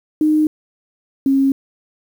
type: tone pair in turn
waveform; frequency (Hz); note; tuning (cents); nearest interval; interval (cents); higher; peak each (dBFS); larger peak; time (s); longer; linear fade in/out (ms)
sine; 307.4 / 271.5; D#4 / C#4; -21 / -36; major second; 215; first; -11; neither; 0.21-0.47 / 1.26-1.52; neither; 2
effects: 7-bit